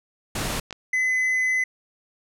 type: noise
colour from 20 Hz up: pink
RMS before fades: -27 dBFS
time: 0.35-0.6 s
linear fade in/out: 5 ms
type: clicks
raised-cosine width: 0.2 ms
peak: -17 dBFS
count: 2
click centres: 0.708 / 0.727 s
type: tone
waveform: triangle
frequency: 2024 Hz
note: B6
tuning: 42 cents sharp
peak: -18 dBFS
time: 0.93-1.64 s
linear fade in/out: 5 ms
effects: low-pass 12000 Hz 12 dB/octave